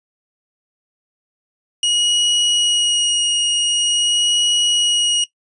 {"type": "tone with vibrato", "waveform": "sawtooth", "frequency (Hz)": 2891, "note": "F#7", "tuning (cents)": -41, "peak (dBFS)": -11, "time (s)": [1.83, 5.24], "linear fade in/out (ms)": 2, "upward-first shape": "sine", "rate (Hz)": 0.46, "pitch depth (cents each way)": 10, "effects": ["noise-tail reverb RT60 0.1 s tail -18 dB re dry", "resampled to 22050 Hz"]}